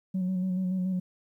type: tone with vibrato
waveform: sine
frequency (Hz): 185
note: F#3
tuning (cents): 0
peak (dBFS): -24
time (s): 0.14-1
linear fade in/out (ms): 10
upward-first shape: square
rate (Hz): 7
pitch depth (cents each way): 27
effects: tanh soft clip ceiling -24 dBFS + 11-bit